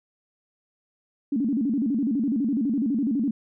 sine tone with vibrato, 251.3 Hz, B3, 30 cents sharp, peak -21 dBFS, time 1.32-3.31 s, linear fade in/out 5 ms, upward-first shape square, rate 12 Hz, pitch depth 210 cents each way, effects none

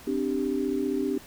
sine chord, C suspended second, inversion none, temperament equal with one note detuned, 261.6 / 296.9 / 392 Hz, C4 / D4 / G4, 0 / +19 / 0 cents, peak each -29 dBFS, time 0.07-1.18 s, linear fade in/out 5 ms, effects pink hiss -48 dBFS RMS until 1.26 s

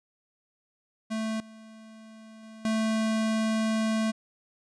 square tone with level steps, 220.3 Hz, A3, 2 cents sharp, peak -29 / -47 / -45 / -25 dBFS, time 1.1-4.12 s, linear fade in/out 20 ms, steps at 1.4 / 2.43 / 2.65 s, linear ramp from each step 2 ms, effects resampled to 22050 Hz

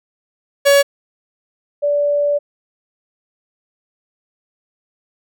45% pulse / sine tone pair in turn, 563 / 580.2 Hz, C#5 / D5, +27 / -21 cents, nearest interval minor second, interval 52 cents, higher second, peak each -8 / -13 dBFS, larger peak first, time 0.65-0.83 / 1.82-2.39 s, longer second, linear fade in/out 20 ms, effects none

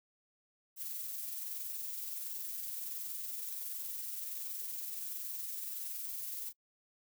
violet noise with amplitude modulation, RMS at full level -40 dBFS, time 0.76-6.53 s, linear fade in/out 50 ms, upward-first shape sine, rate 21.4 Hz, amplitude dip 30%, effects noise-tail reverb RT60 0.1 s tail -25 dB re dry

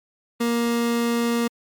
30% pulse tone, 235 Hz, A#3, 14 cents sharp, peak -17 dBFS, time 0.4-1.48 s, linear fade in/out 10 ms, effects MP3 96 kbps

